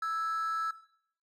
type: tone pair together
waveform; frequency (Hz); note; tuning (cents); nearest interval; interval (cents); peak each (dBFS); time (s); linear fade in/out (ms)
triangle; 1318.5 / 1658.3; E6 / G#6; 0 / -3; major third; 397; -28 / -37; 0.02-0.71; 5
effects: noise-tail reverb RT60 0.6 s tail -17 dB re dry + tanh soft clip ceiling -25 dBFS